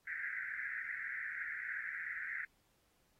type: band-pass noise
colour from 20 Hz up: white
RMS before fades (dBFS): -42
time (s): 0.07-2.45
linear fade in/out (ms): 2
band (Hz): 1500 to 2100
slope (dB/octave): 96
effects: pink hiss -75 dBFS RMS until 3.19 s + AAC 48 kbps